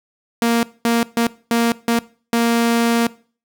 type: tone bursts at uneven times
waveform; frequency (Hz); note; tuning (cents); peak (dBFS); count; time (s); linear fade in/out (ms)
sawtooth; 233.1; A#3; 0; -10; 6; 0.42-0.63 / 0.85-1.03 / 1.17-1.27 / 1.51-1.72 / 1.88-1.99 / 2.33-3.07; 2
effects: noise-tail reverb RT60 0.4 s tail -20 dB re dry